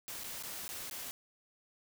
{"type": "noise with dropouts", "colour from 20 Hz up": "white", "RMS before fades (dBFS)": -43, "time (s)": [0.08, 1.11], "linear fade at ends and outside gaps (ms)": 0, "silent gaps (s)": [[0.235, 0.242], [0.426, 0.435], [0.679, 0.69], [0.898, 0.911]], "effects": []}